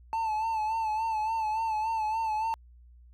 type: tone with vibrato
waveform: triangle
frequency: 880 Hz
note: A5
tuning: in tune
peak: -25 dBFS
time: 0.13-2.54 s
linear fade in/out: 0 ms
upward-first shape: sine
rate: 3.5 Hz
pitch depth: 54 cents each way
effects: added 60 Hz sine -51 dBFS peak until 3.13 s + AAC 64 kbps